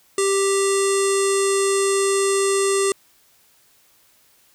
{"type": "tone with low-pass filter", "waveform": "square", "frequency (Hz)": 392.8, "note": "G4", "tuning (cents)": 4, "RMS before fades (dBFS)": -19, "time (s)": [0.18, 2.92], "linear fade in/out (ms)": 2, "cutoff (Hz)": 8400, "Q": 6.1, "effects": ["white hiss -57 dBFS RMS until 4.54 s"]}